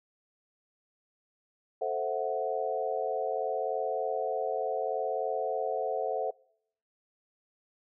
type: chord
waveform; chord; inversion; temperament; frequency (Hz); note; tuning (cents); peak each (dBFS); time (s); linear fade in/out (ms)
sine; F# half-diminished seventh; first; equal; 440 / 523.3 / 659.3 / 740; A4 / C5 / E5 / F#5; 0 / 0 / 0 / 0; -34; 1.81-6.31; 10
effects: noise-tail reverb RT60 0.7 s tail -25 dB re dry